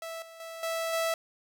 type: tone with level steps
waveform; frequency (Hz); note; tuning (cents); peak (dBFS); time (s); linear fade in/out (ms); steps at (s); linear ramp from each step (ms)
sawtooth; 657; E5; -6; -33 / -43 / -36 / -26 / -23; 0.02-1.14; 2; 0.22 / 0.4 / 0.63 / 0.93; 2
effects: none